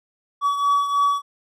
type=beating tone pair; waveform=triangle; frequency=1137 / 1140.2 Hz; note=C#6 / C#6; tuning=+44 / +48 cents; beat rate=3.2 Hz; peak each=-16 / -23 dBFS; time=0.41-1.22 s; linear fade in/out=50 ms; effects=none